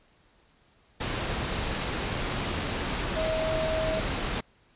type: tone in noise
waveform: sine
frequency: 637 Hz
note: D#5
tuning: 41 cents sharp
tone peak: -27 dBFS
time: 3.16-4 s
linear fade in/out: 10 ms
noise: pink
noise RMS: -30 dBFS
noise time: 1-4.41 s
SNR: 0 dB
effects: pink hiss -63 dBFS RMS until 4.75 s + resampled to 8000 Hz